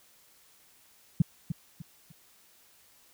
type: tone with echo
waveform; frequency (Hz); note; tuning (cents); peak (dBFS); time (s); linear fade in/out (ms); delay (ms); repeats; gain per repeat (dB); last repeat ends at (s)
sine; 161.1; E3; -39; -16; 1.2-1.22; 5; 300; 3; -10; 2.12
effects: white hiss -61 dBFS RMS until 3.13 s